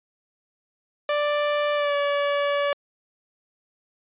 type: tone with pitch glide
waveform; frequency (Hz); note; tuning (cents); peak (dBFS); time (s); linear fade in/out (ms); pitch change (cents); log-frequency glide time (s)
sawtooth; 588 to 572.3; D5 to D5; +2 to -45; -17; 1.09-2.73; 2; -47; 1.75-1.95
effects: resampled to 8000 Hz